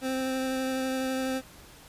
25% pulse tone with vibrato, 261.6 Hz, C4, in tune, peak -24 dBFS, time 0.01-1.42 s, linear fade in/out 50 ms, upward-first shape triangle, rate 12 Hz, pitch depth 13 cents each way, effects pink hiss -51 dBFS RMS until 1.88 s + resampled to 32000 Hz

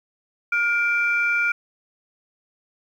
sine tone pair together, 1417.3 / 2349 Hz, F6 / D7, +25 / 0 cents, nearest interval major sixth, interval 875 cents, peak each -20 / -21 dBFS, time 0.52-1.52 s, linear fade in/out 5 ms, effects tanh soft clip ceiling -10 dBFS + 9-bit

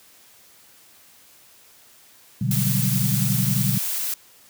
sine chord, G major seventh, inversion first, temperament equal, 123.47 / 146.83 / 185 / 196 Hz, B2 / D3 / F#3 / G3, 0 / 0 / 0 / 0 cents, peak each -23 / -25 / -27 / -27 dBFS, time 2.41-3.78 s, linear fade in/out 5 ms
blue noise, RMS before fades -26 dBFS, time 2.51-4.14 s, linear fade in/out 2 ms
effects white hiss -52 dBFS RMS until 4.49 s + high-pass 60 Hz 12 dB/octave

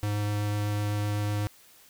square tone with vibrato, 103.83 Hz, G#2, in tune, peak -27 dBFS, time 0.03-1.47 s, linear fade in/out 0 ms, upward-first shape triangle, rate 8 Hz, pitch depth 8 cents each way, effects white hiss -56 dBFS RMS until 1.89 s

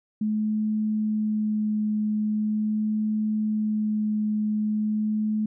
sine tone with vibrato, 213.7 Hz, G#3, 50 cents sharp, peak -22 dBFS, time 0.21-5.46 s, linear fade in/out 5 ms, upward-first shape sine, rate 0.42 Hz, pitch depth 9 cents each way, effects none

